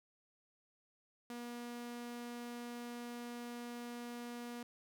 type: tone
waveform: sawtooth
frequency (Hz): 239.8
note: A#3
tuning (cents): +49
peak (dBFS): -40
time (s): 1.3-4.63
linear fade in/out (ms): 2
effects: none